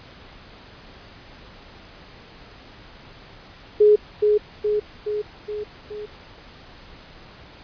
sine tone with echo, 420 Hz, G#4, 19 cents sharp, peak -10 dBFS, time 3.8-3.96 s, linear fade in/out 10 ms, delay 420 ms, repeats 5, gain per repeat -4 dB, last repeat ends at 6.06 s, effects pink hiss -45 dBFS RMS until 7.63 s + resampled to 11025 Hz

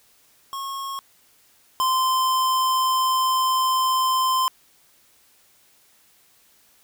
square tone pair in turn, 1090 / 1037.4 Hz, C#6 / C6, -29 / -15 cents, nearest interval minor second, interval 86 cents, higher first, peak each -29 / -19 dBFS, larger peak second, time 0.53-0.99 / 1.8-4.48 s, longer second, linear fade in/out 0 ms, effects white hiss -58 dBFS RMS until 6.83 s

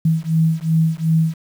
sine beating tone pair, 160 / 162.7 Hz, D#3 / E3, +49 / -22 cents, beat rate 2.7 Hz, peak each -17 dBFS, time 0.05-1.34 s, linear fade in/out 5 ms, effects 7-bit

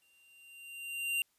square tone with exponential growth, 2776 Hz, F7, 11 cents flat, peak -29 dBFS, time 0.02-1.22 s, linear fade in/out 1 ms, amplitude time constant 260 ms, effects white hiss -74 dBFS RMS until 1.38 s + resampled to 32000 Hz

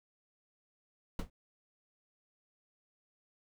brown noise with exponential decay, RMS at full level -28 dBFS, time 1.19-1.3 s, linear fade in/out 2 ms, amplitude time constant 23 ms, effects none

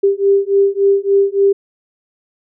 sine beating tone pair, 394.6 / 398.1 Hz, G4 / G4, +11 / +27 cents, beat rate 3.5 Hz, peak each -13 dBFS, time 0.03-1.53 s, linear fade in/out 10 ms, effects none

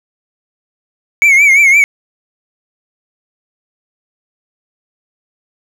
triangle tone with vibrato, 2229 Hz, C#7, 9 cents sharp, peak -3 dBFS, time 1.22-1.84 s, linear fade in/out 0 ms, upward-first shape triangle, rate 5.8 Hz, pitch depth 110 cents each way, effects none

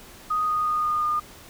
sine tone with pitch steps, 1244.5 / 1237.3 / 1230.2 / 1223.1 / 1216.1 Hz, D#6 / D#6 / D#6 / D#6 / D#6, 0 / -10 / -20 / -30 / -40 cents, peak -21 dBFS, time 0.3-1.2 s, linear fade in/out 10 ms, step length 180 ms, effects pink hiss -46 dBFS RMS until 1.49 s

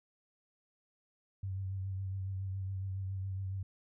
sine tone with vibrato, 95.8 Hz, G2, 39 cents flat, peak -35 dBFS, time 1.43-3.63 s, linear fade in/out 5 ms, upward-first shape triangle, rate 7.2 Hz, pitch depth 37 cents each way, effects none

